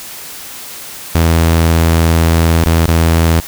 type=tone with dropouts; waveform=sawtooth; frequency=82.41 Hz; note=E2; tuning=in tune; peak=-4 dBFS; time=1.15-3.4 s; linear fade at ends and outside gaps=0 ms; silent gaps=2.638-2.661 / 2.859-2.881 s; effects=white hiss -29 dBFS RMS until 3.47 s